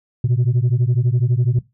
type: beating tone pair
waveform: sine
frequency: 117 / 129 Hz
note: A#2 / C3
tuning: +7 / -24 cents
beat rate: 12 Hz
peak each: -15 dBFS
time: 0.24-1.59 s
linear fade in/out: 5 ms
effects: noise-tail reverb RT60 0.2 s tail -18 dB re dry + tanh soft clip ceiling -11 dBFS